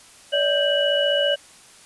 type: tone cluster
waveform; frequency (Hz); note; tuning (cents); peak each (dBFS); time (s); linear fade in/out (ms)
sine; 574 / 629 / 1573 / 2940; D5 / D#5 / G6 / F#7; -40 / +19 / +6 / -12; -20 / -28 / -27 / -22; 0.32-1.36; 20
effects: white hiss -48 dBFS RMS until 1.85 s + resampled to 24000 Hz